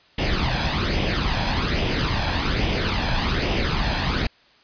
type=noise with flanger; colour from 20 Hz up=pink; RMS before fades=-22 dBFS; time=0.18-4.27 s; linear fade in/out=5 ms; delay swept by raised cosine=0.34 to 1.23 ms; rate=1.2 Hz; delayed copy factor=+0.55; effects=white hiss -55 dBFS RMS until 4.63 s + resampled to 11025 Hz